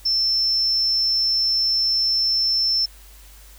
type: tone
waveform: sine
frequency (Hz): 5340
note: E8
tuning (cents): +22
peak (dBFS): -17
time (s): 0.05-2.86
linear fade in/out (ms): 10
effects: added 50 Hz sine -44 dBFS peak until 3.58 s + white hiss -49 dBFS RMS until 3.58 s